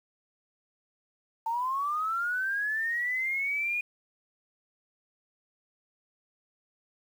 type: linear sweep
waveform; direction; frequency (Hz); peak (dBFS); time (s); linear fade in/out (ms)
sine; up; 890 to 2460; -27; 1.46-3.81; 5
effects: 9-bit